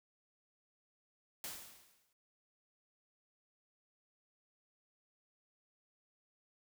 white noise with exponential decay, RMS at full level -42 dBFS, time 1.44-2.13 s, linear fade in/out 1 ms, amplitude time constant 150 ms, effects none

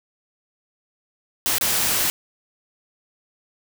white noise with dropouts, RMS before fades -21 dBFS, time 1.46-2.1 s, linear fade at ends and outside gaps 0 ms, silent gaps 1.583-1.611 s, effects none

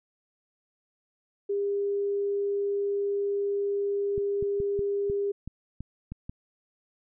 sine tone, 402.5 Hz, G4, 46 cents sharp, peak -25 dBFS, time 1.49-5.32 s, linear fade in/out 10 ms
clicks, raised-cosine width 5 ms, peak -24 dBFS, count 9, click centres 4.179 / 4.426 / 4.602 / 4.792 / 5.099 / 5.476 / 5.806 / 6.12 / 6.295 s
effects none

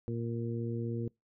harmonic tone, 116.54 Hz, A#2, in tune, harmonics 1 / 2 / 3 / 4, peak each -35 / -38 / -40 / -42 dBFS, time 0.08-1.08 s, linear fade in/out 0 ms, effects noise-tail reverb RT60 0.2 s tail -26 dB re dry

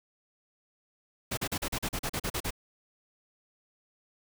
pink noise bursts, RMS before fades -32 dBFS, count 12, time 1.31-2.507 s, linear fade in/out 10 ms, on 64 ms, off 39 ms, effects none

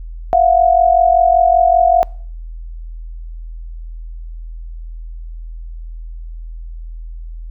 sine tone pair together, 678.8 / 724 Hz, F5 / F#5, -49 / -38 cents, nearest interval minor second, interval 111 cents, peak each -11 dBFS, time 0.33-2.03 s, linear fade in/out 0 ms, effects noise-tail reverb RT60 0.6 s tail -26 dB re dry + added 41 Hz sine -26 dBFS peak until 7.5 s

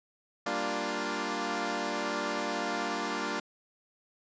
10% pulse chord, G minor seventh, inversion none, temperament equal, 196 / 233.1 / 293.7 / 349.2 Hz, G3 / Bb3 / D4 / F4, 0 / 0 / 0 / 0 cents, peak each -30 / -28 / -27 / -28 dBFS, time 0.46-3.4 s, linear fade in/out 5 ms, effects resampled to 16000 Hz

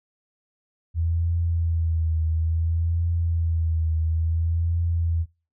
sine tone with vibrato, 82.4 Hz, E2, in tune, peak -20 dBFS, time 0.94-5.26 s, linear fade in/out 50 ms, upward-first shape triangle, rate 0.58 Hz, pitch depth 54 cents each way, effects noise-tail reverb RT60 0.4 s tail -26 dB re dry

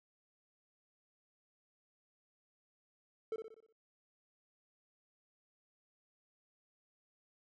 triangle tone with echo, 443.4 Hz, A4, 13 cents sharp, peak -33 dBFS, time 3.32-3.36 s, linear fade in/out 2 ms, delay 61 ms, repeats 6, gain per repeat -6 dB, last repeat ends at 3.726 s, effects none

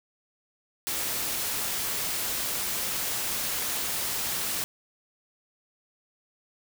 white noise, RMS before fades -30 dBFS, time 0.87-4.64 s, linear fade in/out 0 ms, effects none

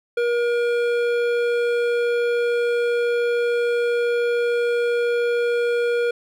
sine tone with hard clipping, 476.5 Hz, A#4, 38 cents sharp, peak -20 dBFS, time 0.17-6.11 s, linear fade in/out 5 ms, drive 12 dB, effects none

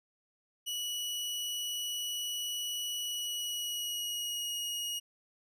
sawtooth tone with pitch glide, 2937 to 2882 Hz, F#7 to F#7, -13 to -46 cents, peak -31 dBFS, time 0.66-5 s, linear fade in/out 20 ms, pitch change -33 cents, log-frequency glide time 2.99-4.55 s, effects none

